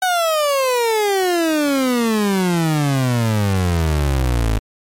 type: exponential sweep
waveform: 30% pulse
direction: down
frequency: 754 to 51.91 Hz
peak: -12 dBFS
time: 0.02-4.59 s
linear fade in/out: 5 ms
effects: MP3 64 kbps